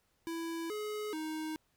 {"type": "tone with pitch steps", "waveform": "square", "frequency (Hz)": [331.4, 422.9, 313], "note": ["E4", "G#4", "D#4"], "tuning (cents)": [9, 31, 10], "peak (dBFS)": -37, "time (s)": [0.27, 1.56], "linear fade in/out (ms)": 0, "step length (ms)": 430, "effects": ["pink hiss -75 dBFS RMS until 1.76 s"]}